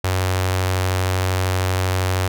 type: tone with notch filter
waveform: sawtooth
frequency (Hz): 92.8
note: F#2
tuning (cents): +6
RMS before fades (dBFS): -20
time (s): 0.04-2.28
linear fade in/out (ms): 5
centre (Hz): 200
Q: 0.57
effects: none